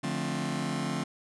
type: chord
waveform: sawtooth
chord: D minor seventh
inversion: none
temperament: just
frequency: 146.83 / 176.2 / 220.2 / 264.3 Hz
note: D3 / F3 / A3 / C4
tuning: 0 / +16 / +2 / +18 cents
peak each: -31 dBFS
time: 0.03-1.04 s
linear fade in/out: 10 ms
effects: resampled to 24000 Hz